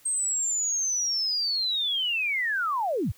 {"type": "linear sweep", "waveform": "sine", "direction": "down", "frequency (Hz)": [8440, 58.27], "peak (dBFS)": -24, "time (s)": [0.05, 3.12], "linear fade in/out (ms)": 10, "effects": ["white hiss -57 dBFS RMS until 3.17 s"]}